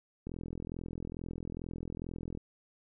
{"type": "click train", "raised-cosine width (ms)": 3, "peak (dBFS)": -27, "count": 90, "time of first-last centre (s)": [0.27, 2.374], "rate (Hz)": 42.3, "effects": []}